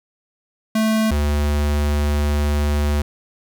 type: tone pair in turn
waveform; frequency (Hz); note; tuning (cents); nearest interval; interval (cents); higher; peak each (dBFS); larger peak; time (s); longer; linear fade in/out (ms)
square; 219.3 / 73.44; A3 / D2; -6 / +1; octave + perfect fifth; 1893; first; -16 / -17; first; 0.75-1.11 / 1.11-3.02; second; 5
effects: none